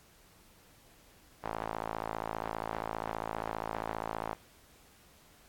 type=tone with band-pass filter; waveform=sawtooth; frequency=55 Hz; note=A1; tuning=in tune; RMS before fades=-38 dBFS; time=1.43-4.35 s; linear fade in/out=20 ms; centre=890 Hz; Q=1.9; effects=pink hiss -61 dBFS RMS until 5.48 s + AAC 64 kbps